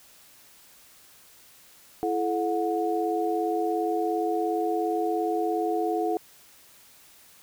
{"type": "tone cluster", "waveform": "sine", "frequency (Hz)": [334.1, 431.3, 728], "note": ["E4", "A4", "F#5"], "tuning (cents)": [23, -35, -28], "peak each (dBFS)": -28, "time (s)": [2.03, 6.17], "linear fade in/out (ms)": 0, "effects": ["white hiss -54 dBFS RMS until 7.42 s"]}